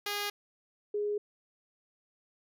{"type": "tone pair in turn", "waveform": ["5% pulse", "sine"], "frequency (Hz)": [410, 414.8], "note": ["G#4", "G#4"], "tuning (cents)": [-22, -2], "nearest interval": "unison", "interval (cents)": 20, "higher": "second", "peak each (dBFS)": [-21, -29], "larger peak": "first", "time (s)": [[0.06, 0.3], [0.94, 1.18]], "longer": "neither", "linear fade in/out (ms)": 5, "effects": []}